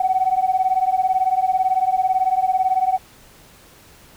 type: beating tone pair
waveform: sine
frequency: 743 / 761 Hz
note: F#5 / F#5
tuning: +7 / +48 cents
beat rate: 18 Hz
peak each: -18 dBFS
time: 0-2.98 s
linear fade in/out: 5 ms
effects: tanh soft clip ceiling -8 dBFS + pink hiss -48 dBFS RMS until 4.16 s